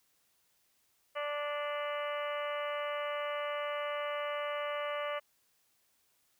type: harmonic tone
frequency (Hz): 292.9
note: D4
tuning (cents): -5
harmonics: 2 / 3 / 4 / 5 / 6 / 7 / 8 / 9 / 10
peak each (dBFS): -36 / -49 / -39 / -48 / -47 / -45 / -49 / -54 / -47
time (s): 1.15-5.2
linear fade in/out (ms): 20
effects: white hiss -73 dBFS RMS until 6.39 s